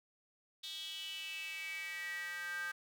square tone with high-pass filter sweep, 175.2 Hz, F3, 6 cents sharp, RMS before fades -43 dBFS, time 0.63-2.72 s, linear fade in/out 10 ms, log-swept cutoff 3600 to 1500 Hz, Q 7.3, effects none

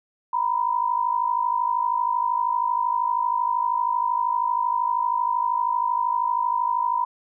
sine tone pair together, 947.2 / 1000 Hz, A#5 / B5, +27 / +21 cents, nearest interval minor second, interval 94 cents, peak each -23 dBFS, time 0.33-7.05 s, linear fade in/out 5 ms, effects none

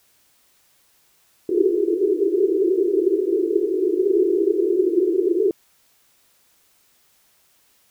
pink band-pass noise, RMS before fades -19 dBFS, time 1.49-5.51 s, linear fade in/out 2 ms, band 340 to 420 Hz, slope 96 dB/octave, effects white hiss -60 dBFS RMS until 7.9 s

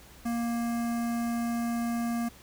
square tone with notch filter, 234.4 Hz, A#3, 10 cents sharp, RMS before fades -30 dBFS, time 0.25-2.29 s, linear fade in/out 10 ms, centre 3500 Hz, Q 0.87, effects added 63 Hz sine -56 dBFS peak until 2.42 s + pink hiss -53 dBFS RMS until 2.42 s

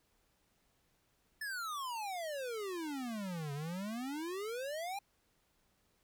square exponential two-way sweep, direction down then up, 1771 to 138.59 to 821 Hz, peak -39 dBFS, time 1.41-4.99 s, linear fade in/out 5 ms, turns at 3.53 s, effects pink hiss -75 dBFS RMS until 6.03 s

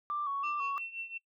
sine tone with vibrato, 1147 Hz, D6, 41 cents flat, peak -31 dBFS, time 0.1-0.78 s, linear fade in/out 0 ms, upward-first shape square, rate 3 Hz, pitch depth 50 cents each way
sine tone with tremolo, 2702 Hz, E7, 42 cents sharp, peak -35 dBFS, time 0.43-1.18 s, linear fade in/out 10 ms, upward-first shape triangle, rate 5.7 Hz, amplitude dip 85%
effects noise-tail reverb RT60 0.1 s tail -20 dB re dry + tanh soft clip ceiling -24 dBFS

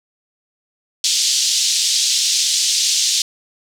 white band-pass noise, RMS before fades -17 dBFS, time 1.04-3.22 s, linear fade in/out 2 ms, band 3400 to 6800 Hz, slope 24 dB/octave, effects none

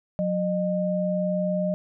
sine tone pair together, 182.3 / 611.1 Hz, F#3 / D#5, -25 / -31 cents, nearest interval octave + major sixth, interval 2094 cents, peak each -25 dBFS, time 0.19-1.74 s, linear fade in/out 0 ms, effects none

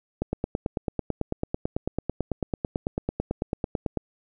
click train, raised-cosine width 2 ms, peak -12 dBFS, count 35, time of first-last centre 0.22-3.973 s, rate 9.06 Hz, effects none

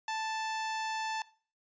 sawtooth tone, 880 Hz, A5, in tune, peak -29 dBFS, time 0.08-1.22 s, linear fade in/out 2 ms, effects noise-tail reverb RT60 0.4 s tail -19 dB re dry + resampled to 16000 Hz

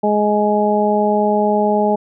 harmonic tone, 209.2 Hz, G#3, 13 cents sharp, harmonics 1 / 2 / 3 / 4, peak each -18 / -18 / -18 / -18 dBFS, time 0.03-1.96 s, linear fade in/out 10 ms, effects none

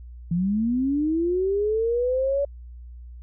sine linear sweep, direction up, 164.81 to 571 Hz, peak -20 dBFS, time 0.31-2.45 s, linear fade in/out 5 ms, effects added 60 Hz sine -38 dBFS peak until 3.22 s

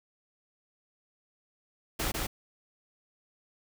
pink noise with echo, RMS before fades -31 dBFS, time 1.99-2.12 s, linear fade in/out 10 ms, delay 150 ms, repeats 1, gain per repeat -2 dB, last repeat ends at 2.27 s, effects none

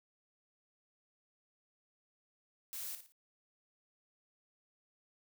blue noise with echo, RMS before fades -43 dBFS, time 2.73-2.95 s, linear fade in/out 0 ms, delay 57 ms, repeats 3, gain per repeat -9 dB, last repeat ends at 3.121 s, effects none

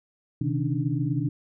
sine tone cluster, 128.2 / 141.2 / 156.6 / 281.7 / 301.4 Hz, C3 / C#3 / D#3 / C#4 / D4, -35 / +32 / +11 / +28 / +45 cents, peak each -27 / -33 / -29 / -32 / -31 dBFS, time 0.41-1.29 s, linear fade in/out 5 ms, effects none

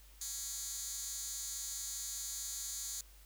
10% pulse tone with high-pass filter, 275.3 Hz, C#4, 12 cents flat, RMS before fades -42 dBFS, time 0.21-3.01 s, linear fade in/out 2 ms, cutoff 6500 Hz, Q 2.1, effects added 50 Hz sine -57 dBFS peak until 3.25 s + white hiss -63 dBFS RMS until 3.25 s

